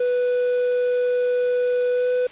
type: tone with pitch glide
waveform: triangle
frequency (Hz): 493.9 to 498.5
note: B4 to B4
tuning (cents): 0 to +16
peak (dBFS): -16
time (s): 0-2.27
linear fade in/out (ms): 5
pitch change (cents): +16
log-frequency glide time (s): 1.92-2.12
effects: white hiss -43 dBFS RMS until 2.31 s + resampled to 8000 Hz